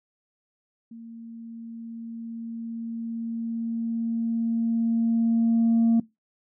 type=tone with level ramp; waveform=sine; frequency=229.4 Hz; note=A#3; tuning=28 cents flat; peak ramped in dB=-39 to -14 dBFS; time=0.91-6 s; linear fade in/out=5 ms; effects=noise-tail reverb RT60 0.2 s tail -22 dB re dry + tanh soft clip ceiling -15 dBFS

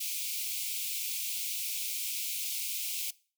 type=high-pass noise; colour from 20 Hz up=white; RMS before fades=-35 dBFS; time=0-3.11 s; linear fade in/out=10 ms; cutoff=2200 Hz; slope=96 dB/octave; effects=noise-tail reverb RT60 0.4 s tail -21 dB re dry

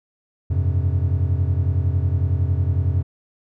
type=chord; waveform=triangle; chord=F suspended second; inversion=none; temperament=just; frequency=87.31 / 98.22 / 130.96 Hz; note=F2 / G2 / C3; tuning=0 / +4 / +2 cents; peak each=-17 / -21 / -23 dBFS; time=0.5-3.03 s; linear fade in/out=10 ms; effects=none

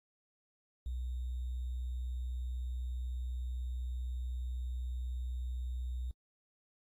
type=tone with sample-and-hold; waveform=sine; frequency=62 Hz; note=B1; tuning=7 cents sharp; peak=-35 dBFS; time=0.86-6.11 s; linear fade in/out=0 ms; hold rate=3675 Hz; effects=AAC 48 kbps

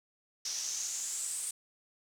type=noise with band-pass filter sweep; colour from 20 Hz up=pink; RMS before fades=-37 dBFS; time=0.45-1.51 s; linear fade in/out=5 ms; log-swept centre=5600 to 8700 Hz; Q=5.8; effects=none

